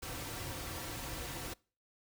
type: noise with comb filter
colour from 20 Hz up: pink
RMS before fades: -42 dBFS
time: 0.02-1.54 s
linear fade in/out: 10 ms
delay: 4.8 ms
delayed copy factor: -0.55
effects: noise-tail reverb RT60 0.4 s tail -25 dB re dry